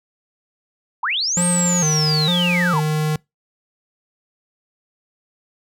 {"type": "linear two-way sweep", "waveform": "sine", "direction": "up then down", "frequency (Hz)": [808, 8600, 808], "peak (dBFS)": -18, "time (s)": [1.03, 2.8], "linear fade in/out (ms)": 5, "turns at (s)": 1.45}
{"type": "tone with vibrato", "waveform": "square", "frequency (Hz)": 164.81, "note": "E3", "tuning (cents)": 0, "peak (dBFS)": -18, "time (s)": [1.37, 3.16], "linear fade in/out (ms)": 2, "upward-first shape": "square", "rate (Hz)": 1.1, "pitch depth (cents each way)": 120}
{"effects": ["noise-tail reverb RT60 0.2 s tail -25 dB re dry"]}